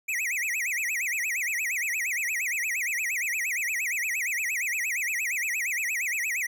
square tone with vibrato, 2217 Hz, C#7, in tune, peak -27 dBFS, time 0.08-6.47 s, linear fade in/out 10 ms, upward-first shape sine, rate 8.6 Hz, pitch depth 290 cents each way, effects none

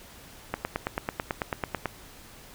click train, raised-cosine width 0.5 ms, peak -12 dBFS, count 13, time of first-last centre 0.54-1.857 s, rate 9.11 Hz, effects pink hiss -49 dBFS RMS until 2.54 s

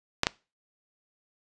clicks, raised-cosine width 0.2 ms, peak -4 dBFS, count 2, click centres 0.234 / 0.269 s, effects noise-tail reverb RT60 0.3 s tail -22 dB re dry + resampled to 22050 Hz

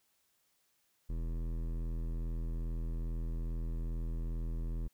sine tone with hard clipping, 41.2 Hz, E1, in tune, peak -36 dBFS, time 1.09-4.88 s, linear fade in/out 10 ms, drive 15 dB, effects white hiss -75 dBFS RMS until 4.93 s

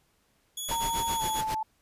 15% pulse tone, 3379 Hz, G#7, 29 cents sharp, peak -26 dBFS, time 0.57-1.41 s, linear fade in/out 5 ms
pink noise with tremolo, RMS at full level -34 dBFS, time 0.68-1.55 s, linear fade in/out 10 ms, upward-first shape sine, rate 7.4 Hz, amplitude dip 85%
sine tone with pitch glide, 920 to 874.9 Hz, A#5 to A5, -23 to -10 cents, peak -28 dBFS, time 0.71-1.63 s, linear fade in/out 5 ms, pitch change -87 cents, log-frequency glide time 1.16-1.23 s
effects pink hiss -69 dBFS RMS until 1.81 s + resampled to 32000 Hz

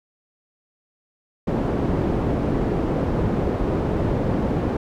white low-pass noise, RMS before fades -22 dBFS, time 1.47-4.77 s, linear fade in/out 5 ms, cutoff 370 Hz, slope 12 dB/octave, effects none

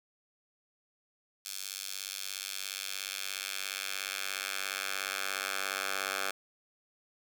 10% pulse tone with high-pass filter sweep, 97 Hz, G2, 18 cents flat, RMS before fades -37 dBFS, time 1.45-6.31 s, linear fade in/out 5 ms, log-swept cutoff 4700 to 1100 Hz, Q 0.92, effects none

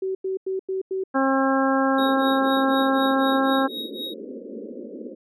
sine tone bursts, 380.2 Hz, F#4, 47 cents sharp, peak -23 dBFS, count 5, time 0.02-1.038 s, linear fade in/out 5 ms, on 130 ms, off 92 ms
harmonic tone, 268.3 Hz, C4, 44 cents sharp, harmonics 1 / 2 / 3 / 4 / 5 / 6, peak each -21 / -24 / -26 / -27 / -28 / -29 dBFS, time 1.14-3.68 s, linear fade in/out 20 ms
pink band-pass noise, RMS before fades -36 dBFS, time 1.98-5.15 s, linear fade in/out 10 ms, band 210 to 550 Hz, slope 96 dB/octave
triangle tone with tremolo, 3784 Hz, A#7, 25 cents sharp, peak -26 dBFS, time 1.98-4.14 s, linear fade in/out 5 ms, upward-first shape triangle, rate 4 Hz, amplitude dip 100%
effects none

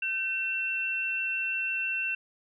sine tone pair together, 1538 / 2703 Hz, G6 / E7, -33 / +43 cents, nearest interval minor seventh, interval 976 cents, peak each -36 / -28 dBFS, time 0.02-2.15 s, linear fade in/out 5 ms, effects none

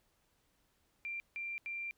sine tone bursts at uneven times, 2369 Hz, D7, 14 cents sharp, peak -38 dBFS, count 3, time 1.05-1.2 / 1.36-1.58 / 1.66-1.91 s, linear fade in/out 0 ms, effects pink hiss -75 dBFS RMS until 1.97 s

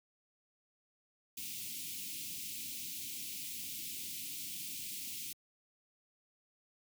white band-stop noise, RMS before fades -43 dBFS, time 1.37-5.33 s, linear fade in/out 5 ms, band 330 to 2300 Hz, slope 48 dB/octave, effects high-pass 100 Hz 12 dB/octave

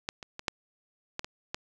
clicks, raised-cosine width 0.2 ms, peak -14 / -24 / -21 / -10 / -15 / -20 / -15 dBFS, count 7, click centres 0.089 / 0.228 / 0.394 / 0.482 / 1.194 / 1.245 / 1.545 s, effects none

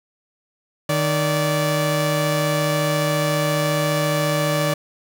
sawtooth tone pair together, 153.7 / 580.3 Hz, D#3 / D5, -21 / -21 cents, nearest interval octave + major seventh, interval 2300 cents, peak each -17 dBFS, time 0.89-4.74 s, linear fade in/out 5 ms, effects none

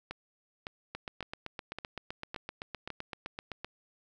two click trains, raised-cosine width 0.3 ms, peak -22 / -22 dBFS, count 22 / 6, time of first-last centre 0.95-3.646 / 0.11-2.903 s, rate 7.79 / 1.79 Hz, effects none

